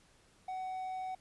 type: tone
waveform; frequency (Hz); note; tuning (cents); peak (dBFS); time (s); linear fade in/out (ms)
triangle; 749; F#5; +21; -35; 0.48-1.15; 5
effects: pink hiss -66 dBFS RMS until 1.2 s + resampled to 24000 Hz